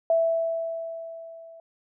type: tone with level ramp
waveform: sine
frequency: 660 Hz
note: E5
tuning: 2 cents sharp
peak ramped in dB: -17 to -44 dBFS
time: 0.1-1.6 s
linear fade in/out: 2 ms
effects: none